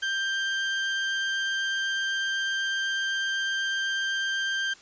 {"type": "tone", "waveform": "30% pulse", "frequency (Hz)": 1577, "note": "G6", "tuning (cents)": 10, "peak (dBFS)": -23, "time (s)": [0.02, 4.74], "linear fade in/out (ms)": 10, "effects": ["white hiss -52 dBFS RMS until 4.81 s", "resampled to 16000 Hz"]}